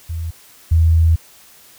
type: tone pair in turn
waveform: sine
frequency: 82.41 / 81.65 Hz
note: E2 / E2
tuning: 0 / -16 cents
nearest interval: unison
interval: 16 cents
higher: first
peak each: -21 / -9 dBFS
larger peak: second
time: 0.09-0.31 / 0.71-1.16 s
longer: second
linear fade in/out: 10 ms
effects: white hiss -46 dBFS RMS until 1.78 s